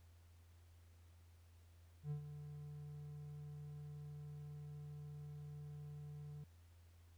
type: tone with ADSR envelope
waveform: triangle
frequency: 147.7 Hz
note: D3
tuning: 10 cents sharp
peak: -37 dBFS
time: 2.03-6.44 s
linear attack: 79 ms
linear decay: 98 ms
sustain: -10 dB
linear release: 4 ms
effects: added 85 Hz sine -62 dBFS peak until 7.17 s + pink hiss -75 dBFS RMS until 7.17 s